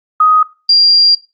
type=tone pair in turn; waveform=sine; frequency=1252 / 4772 Hz; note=D#6 / D8; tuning=+10 / +27 cents; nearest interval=octave + major seventh; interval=2317 cents; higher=second; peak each=-5 dBFS; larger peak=neither; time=0.2-0.43 / 0.69-1.15 s; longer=second; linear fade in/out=5 ms; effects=noise-tail reverb RT60 0.3 s tail -19 dB re dry + Opus 32 kbps